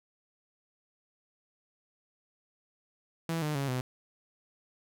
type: tone with pitch steps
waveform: sawtooth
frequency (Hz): 164.81 / 151.13 / 138.59 / 127.09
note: E3 / D3 / C#3 / C3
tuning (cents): 0 / +50 / 0 / -50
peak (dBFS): -26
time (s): 3.29-3.81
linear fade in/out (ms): 2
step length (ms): 130
effects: none